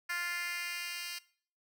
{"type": "tone with high-pass filter sweep", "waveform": "10% pulse", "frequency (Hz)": 349.2, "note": "F4", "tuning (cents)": 0, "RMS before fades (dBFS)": -38, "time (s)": [0.09, 1.19], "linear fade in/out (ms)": 10, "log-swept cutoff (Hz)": [1700, 3200], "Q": 2.2, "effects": ["noise-tail reverb RT60 0.5 s tail -20 dB re dry"]}